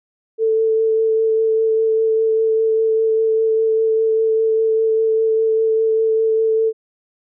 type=tone with vibrato; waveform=sine; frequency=443.6 Hz; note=A4; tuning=14 cents sharp; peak=-13 dBFS; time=0.38-6.73 s; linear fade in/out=50 ms; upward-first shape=sine; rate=5 Hz; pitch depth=11 cents each way; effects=none